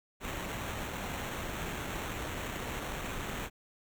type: noise with sample-and-hold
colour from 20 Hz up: pink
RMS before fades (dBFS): -38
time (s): 0.2-3.5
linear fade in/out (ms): 50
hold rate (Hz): 4900
effects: none